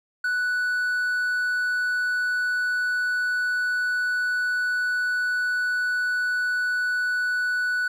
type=tone; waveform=triangle; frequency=1482 Hz; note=F#6; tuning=2 cents sharp; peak=-20 dBFS; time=0.24-7.88 s; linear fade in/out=5 ms; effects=none